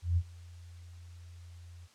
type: tone with ADSR envelope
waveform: sine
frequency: 86.4 Hz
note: F2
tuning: 18 cents flat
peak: -23 dBFS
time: 0.02-1.88 s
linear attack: 150 ms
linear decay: 56 ms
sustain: -24 dB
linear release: 35 ms
effects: white hiss -62 dBFS RMS until 1.94 s + low-pass 7000 Hz 12 dB/octave